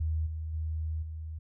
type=tone with level steps; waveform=sine; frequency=79.1 Hz; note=D#2; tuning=29 cents sharp; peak=-27 / -33 / -30 / -36 dBFS; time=0-1.39 s; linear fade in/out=10 ms; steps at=0.26 / 0.53 / 1.02 s; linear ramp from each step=10 ms; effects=none